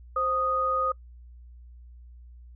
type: tone pair together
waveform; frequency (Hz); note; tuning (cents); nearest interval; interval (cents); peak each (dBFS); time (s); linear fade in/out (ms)
sine; 524 / 1242; C5 / D#6; +2 / -3; octave + minor third; 1495; -30 / -24; 0.16-0.92; 5
effects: noise-tail reverb RT60 0.1 s tail -24 dB re dry + added 60 Hz sine -45 dBFS peak until 2.55 s